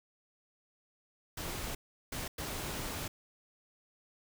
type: noise bursts at uneven times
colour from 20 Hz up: pink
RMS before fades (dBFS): -39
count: 3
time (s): 1.37-1.75 / 2.12-2.28 / 2.38-3.08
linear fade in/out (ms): 5
effects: none